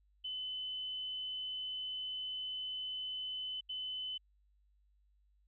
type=tone bursts at uneven times; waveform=sine; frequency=3025 Hz; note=F#7; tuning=38 cents sharp; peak=-38 dBFS; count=2; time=0.24-3.61 / 3.69-4.18 s; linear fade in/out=10 ms; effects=added 50 Hz sine -68 dBFS peak until 5.47 s